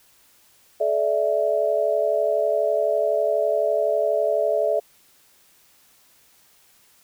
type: chord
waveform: sine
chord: A suspended fourth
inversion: none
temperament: equal with one note detuned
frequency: 430 / 587.3 / 659.3 Hz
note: A4 / D5 / E5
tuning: -40 / 0 / 0 cents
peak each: -25 / -22 / -22 dBFS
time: 0.8-4.8 s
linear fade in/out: 10 ms
effects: white hiss -57 dBFS RMS until 7.03 s